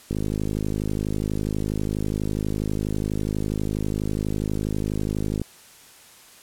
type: click train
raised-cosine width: 3 ms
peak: -13 dBFS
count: 278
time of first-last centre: 0.11-5.417 s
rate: 52.2 Hz
effects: white hiss -49 dBFS RMS until 6.42 s + low-pass 12000 Hz 12 dB/octave